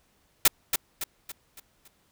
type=noise with echo; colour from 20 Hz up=white; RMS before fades=-17 dBFS; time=0.45-0.48 s; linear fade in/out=5 ms; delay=280 ms; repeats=5; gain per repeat=-7 dB; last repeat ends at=1.88 s; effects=pink hiss -67 dBFS RMS until 2.11 s